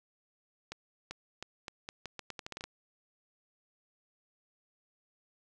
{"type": "accelerating click train", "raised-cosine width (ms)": 0.2, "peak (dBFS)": -23, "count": 14, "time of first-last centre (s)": [0.72, 2.64], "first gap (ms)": 390, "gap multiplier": 0.81, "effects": []}